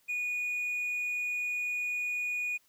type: tone with hard clipping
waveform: sine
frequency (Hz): 2458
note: D#7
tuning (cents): -22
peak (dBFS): -31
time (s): 0.08-2.58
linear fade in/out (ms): 20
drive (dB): 2
effects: white hiss -68 dBFS RMS until 2.68 s